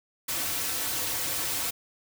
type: noise with comb filter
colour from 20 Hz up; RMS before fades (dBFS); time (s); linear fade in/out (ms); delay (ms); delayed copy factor
white; -30; 0.28-1.71; 10; 4.9; -0.65
effects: none